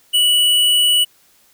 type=tone with hard clipping; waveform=sine; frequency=2946 Hz; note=F#7; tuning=8 cents flat; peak=-12 dBFS; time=0.13-1.05 s; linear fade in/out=20 ms; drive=18 dB; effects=white hiss -54 dBFS RMS until 1.53 s